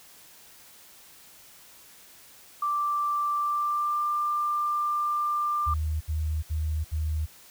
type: tone with pitch glide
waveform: sine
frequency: 1174.7 to 1190.4 Hz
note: D6 to D6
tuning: 0 to +23 cents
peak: -24 dBFS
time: 2.62-5.74 s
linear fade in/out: 5 ms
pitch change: +23 cents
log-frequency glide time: 3.37-4.04 s
type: tone bursts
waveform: sine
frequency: 77.78 Hz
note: D#2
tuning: in tune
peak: -25 dBFS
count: 4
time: 5.66-7.264 s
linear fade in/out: 20 ms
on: 350 ms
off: 68 ms
effects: white hiss -52 dBFS RMS until 7.5 s